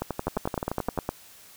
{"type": "two click trains", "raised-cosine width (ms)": 1, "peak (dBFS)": [-12, -14], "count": [9, 12], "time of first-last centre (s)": [[0.27, 1.091], [0.02, 0.977]], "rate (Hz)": [9.75, 11.5], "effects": ["white hiss -51 dBFS RMS until 1.56 s"]}